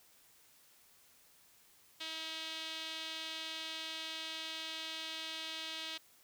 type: tone with band-pass filter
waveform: sawtooth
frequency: 320.2 Hz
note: D#4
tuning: 50 cents sharp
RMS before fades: -43 dBFS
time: 2-5.98 s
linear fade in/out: 10 ms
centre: 3500 Hz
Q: 2.8
effects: white hiss -65 dBFS RMS until 6.23 s